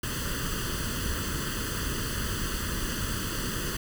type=noise with comb filter; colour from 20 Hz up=pink; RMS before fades=-31 dBFS; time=0.03-3.77 s; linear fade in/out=5 ms; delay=0.65 ms; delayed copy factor=+0.9; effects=none